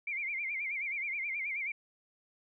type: tone with vibrato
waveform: sine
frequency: 2235 Hz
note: C#7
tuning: 14 cents sharp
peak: -33 dBFS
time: 0.07-1.72 s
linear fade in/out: 5 ms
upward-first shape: sine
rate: 9.4 Hz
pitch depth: 130 cents each way
effects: none